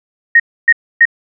sine tone bursts, 1864.7 Hz, A#6, in tune, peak -3 dBFS, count 3, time 0.35-1.054 s, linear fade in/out 5 ms, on 48 ms, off 280 ms, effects none

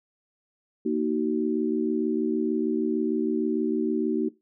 sine chord, D# minor, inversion second, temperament equal with one note detuned, 233.1 / 311.1 / 377.6 Hz, A#3 / D#4 / F#4, 0 / 0 / +35 cents, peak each -27 dBFS, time 0.85-4.29 s, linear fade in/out 10 ms, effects noise-tail reverb RT60 0.2 s tail -18 dB re dry

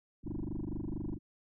sine tone with frequency modulation, 161.5 Hz, E3, 35 cents flat, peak -33 dBFS, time 0.23-1.19 s, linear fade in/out 50 ms, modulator 24.4 Hz, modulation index 7.3, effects tanh soft clip ceiling -33 dBFS

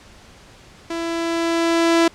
sawtooth tone with level ramp, 333.8 Hz, E4, 22 cents sharp, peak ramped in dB -20 to -8 dBFS, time 0.9-2.08 s, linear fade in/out 5 ms, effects pink hiss -46 dBFS RMS until 2.14 s + low-pass 7000 Hz 12 dB/octave

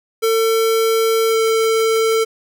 square tone with pitch glide, 450 to 446.9 Hz, A4 to A4, +39 to +27 cents, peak -14 dBFS, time 0.22-2.25 s, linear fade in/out 20 ms, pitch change -12 cents, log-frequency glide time 1.27-1.37 s, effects none

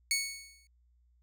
15% pulse tone with exponential decay, 2217 Hz, C#7, in tune, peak -19 dBFS, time 0.11-0.67 s, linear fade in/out 1 ms, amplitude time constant 120 ms, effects added 60 Hz sine -64 dBFS peak until 1.22 s

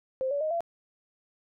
sine tone with pitch steps, 523.3 / 570.7 / 622.3 / 678.6 Hz, C5 / D5 / D#5 / F5, 0 / -50 / 0 / -50 cents, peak -26 dBFS, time 0.21-0.606 s, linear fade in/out 0 ms, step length 99 ms, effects none

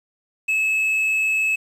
triangle tone, 2593 Hz, E7, 29 cents flat, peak -16 dBFS, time 0.48-1.56 s, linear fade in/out 10 ms, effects resampled to 32000 Hz + 8-bit

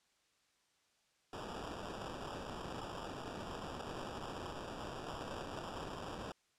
blue noise with sample-and-hold, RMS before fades -45 dBFS, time 1.33-6.32 s, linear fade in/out 2 ms, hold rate 2100 Hz, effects white hiss -75 dBFS RMS until 6.58 s + low-pass 7000 Hz 12 dB/octave

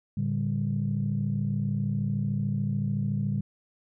sine tone cluster, 111.2 / 144.8 / 198.7 Hz, A2 / D3 / G3, +19 / -24 / +24 cents, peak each -29 dBFS, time 0.17-3.41 s, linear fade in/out 5 ms, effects tanh soft clip ceiling -17 dBFS

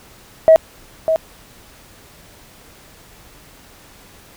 sine tone with echo, 642 Hz, E5, 46 cents flat, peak -3 dBFS, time 0.48-0.56 s, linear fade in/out 0 ms, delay 600 ms, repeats 1, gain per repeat -9 dB, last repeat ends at 1.16 s, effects tanh soft clip ceiling 0 dBFS + pink hiss -45 dBFS RMS until 4.36 s

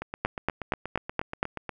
two click trains, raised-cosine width 0.5 ms, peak -18 / -9 dBFS, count 15 / 6, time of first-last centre 0.02-1.693 / 0.25-1.429 s, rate 8.37 / 4.24 Hz, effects none

